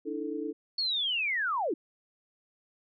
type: chord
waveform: sine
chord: D suspended second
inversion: none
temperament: equal with one note detuned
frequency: 293.7 / 323 / 440 Hz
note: D4 / E4 / A4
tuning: 0 / -35 / 0 cents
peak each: -36 dBFS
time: 0.05-0.53 s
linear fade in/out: 20 ms
type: linear sweep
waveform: sine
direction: down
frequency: 4449 to 272.8 Hz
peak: -27 dBFS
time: 0.78-1.74 s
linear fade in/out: 5 ms
effects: none